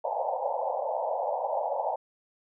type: band-pass noise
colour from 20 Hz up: pink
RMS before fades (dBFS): -30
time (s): 0.04-1.96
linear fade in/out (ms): 10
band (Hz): 510 to 930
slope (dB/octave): 96
effects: none